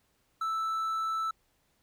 triangle tone, 1318.5 Hz, E6, in tune, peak -27 dBFS, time 0.41-1.31 s, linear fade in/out 5 ms, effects pink hiss -72 dBFS RMS until 1.82 s

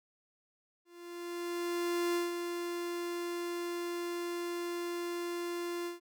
45% pulse tone with ADSR envelope, 347 Hz, F4, 11 cents flat, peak -29 dBFS, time 0.85-6 s, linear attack 1300 ms, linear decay 160 ms, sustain -6 dB, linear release 140 ms, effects none

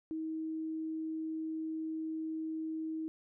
sine tone, 318 Hz, D#4, 38 cents sharp, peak -35 dBFS, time 0.11-3.08 s, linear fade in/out 0 ms, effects none

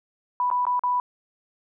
sine tone with dropouts, 987.8 Hz, B5, in tune, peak -20 dBFS, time 0.4-1 s, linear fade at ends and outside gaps 1 ms, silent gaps 0.502-0.513 / 0.653-0.667 / 0.794-0.836 s, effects none

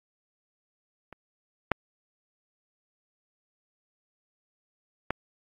clicks, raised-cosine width 0.5 ms, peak -29 / -7 / -11 dBFS, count 3, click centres 1.127 / 1.717 / 5.106 s, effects AAC 48 kbps

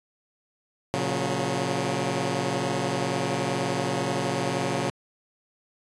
10% pulse chord, F# major, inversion first, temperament equal with one note detuned, 116.54 / 138.59 / 181.29 Hz, A#2 / C#3 / F#3, 0 / 0 / -35 cents, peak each -23 / -20 / -21 dBFS, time 0.94-4.9 s, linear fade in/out 0 ms, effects resampled to 22050 Hz

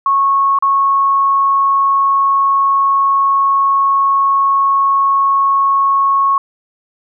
sine tone with dropouts, 1100 Hz, C#6, 14 cents flat, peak -9 dBFS, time 0.06-6.38 s, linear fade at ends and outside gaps 2 ms, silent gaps 0.588-0.624 s, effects none

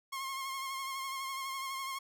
sawtooth tone with vibrato, 1075 Hz, C6, 47 cents sharp, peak -33 dBFS, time 0.12-1.99 s, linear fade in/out 10 ms, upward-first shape sine, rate 12 Hz, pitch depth 34 cents each way, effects none

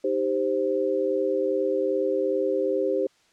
sine chord, C minor, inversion first, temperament equal with one note detuned, 311.1 / 393.6 / 523.3 Hz, Eb4 / G4 / C5, 0 / +7 / 0 cents, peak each -30 / -25 / -25 dBFS, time 0.04-3.07 s, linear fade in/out 5 ms, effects white hiss -62 dBFS RMS until 3.32 s + low-pass 6000 Hz 12 dB/octave

